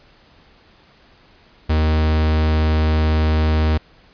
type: tone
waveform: 45% pulse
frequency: 78 Hz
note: D#2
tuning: 5 cents sharp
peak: -14 dBFS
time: 1.69-3.78 s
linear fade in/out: 10 ms
effects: pink hiss -51 dBFS RMS until 4.13 s + resampled to 11025 Hz